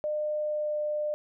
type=tone with pitch glide; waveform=sine; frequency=604 to 600.2 Hz; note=D5 to D5; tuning=+48 to +38 cents; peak=-27 dBFS; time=0.04-1.14 s; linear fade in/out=0 ms; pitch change=-10 cents; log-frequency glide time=0.41-0.8 s; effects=none